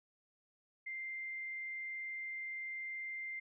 sine tone, 2093 Hz, C7, in tune, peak -40 dBFS, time 0.86-3.4 s, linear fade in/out 10 ms, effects none

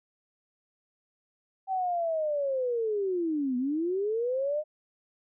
sine linear two-way sweep, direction down then up, 775 to 242.8 to 620 Hz, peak -26 dBFS, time 1.67-4.64 s, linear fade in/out 50 ms, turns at 3.57 s, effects none

